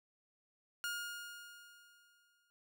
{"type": "tone with exponential decay", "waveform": "sawtooth", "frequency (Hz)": 1425, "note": "F6", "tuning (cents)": 34, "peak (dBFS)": -33, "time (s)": [0.84, 2.5], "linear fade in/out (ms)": 0, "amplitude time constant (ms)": 360, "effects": []}